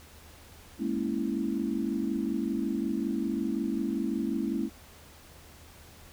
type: chord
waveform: sine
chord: A# half-diminished seventh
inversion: third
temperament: equal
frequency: 207.7 / 233.1 / 277.2 / 329.6 Hz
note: G#3 / A#3 / C#4 / E4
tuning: 0 / 0 / 0 / 0 cents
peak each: -33 dBFS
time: 0.78-4.7 s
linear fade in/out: 50 ms
effects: added 78 Hz sine -55 dBFS peak until 6.12 s + pink hiss -53 dBFS RMS until 6.12 s